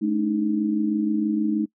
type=tone cluster; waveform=sine; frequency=214.4 / 285 / 311.3 Hz; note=A3 / C#4 / D#4; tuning=-45 / +48 / +1 cents; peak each=-23 / -30 / -23 dBFS; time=0.01-1.66 s; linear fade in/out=20 ms; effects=noise-tail reverb RT60 0.1 s tail -23 dB re dry